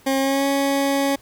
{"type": "tone with pitch glide", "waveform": "20% pulse", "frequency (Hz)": [269.2, 277.2], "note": ["C4", "C#4"], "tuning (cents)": [49, 0], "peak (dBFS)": -13, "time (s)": [0.06, 1.16], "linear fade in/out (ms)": 10, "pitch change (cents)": 51, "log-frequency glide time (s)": [0.19, 0.46], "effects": ["pink hiss -52 dBFS RMS until 1.21 s"]}